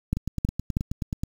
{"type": "two click trains", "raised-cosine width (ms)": 5, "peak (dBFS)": [-10, -15], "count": [3, 11], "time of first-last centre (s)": [[0.13, 0.769], [0.17, 1.235]], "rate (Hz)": [3.13, 9.39], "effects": ["7-bit"]}